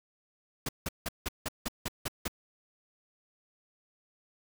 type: noise bursts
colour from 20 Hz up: pink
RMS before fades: -33 dBFS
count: 9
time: 0.66-2.281 s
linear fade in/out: 5 ms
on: 29 ms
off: 170 ms
effects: none